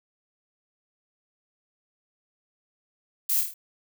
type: noise with echo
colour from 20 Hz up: violet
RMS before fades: -25 dBFS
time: 3.29-3.41 s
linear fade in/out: 5 ms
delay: 26 ms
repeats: 5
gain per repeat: -4 dB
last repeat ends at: 3.54 s
effects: none